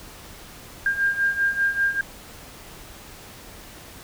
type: beating tone pair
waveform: sine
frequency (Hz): 1600 / 1605.1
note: G6 / G6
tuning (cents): +35 / +41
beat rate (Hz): 5.1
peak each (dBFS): -25 / -21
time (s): 0.86-2.01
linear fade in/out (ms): 2
effects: pink hiss -43 dBFS RMS until 4.03 s